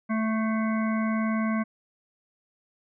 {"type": "harmonic tone with a mistuned harmonic", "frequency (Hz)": 220.2, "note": "A3", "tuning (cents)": 2, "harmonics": [1, 3, 5, 7, 9, 10], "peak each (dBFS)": [-24, -35, -34, -38, -40, -42], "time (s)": [0.09, 1.64], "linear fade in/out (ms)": 20, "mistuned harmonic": 9, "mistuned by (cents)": 34, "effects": []}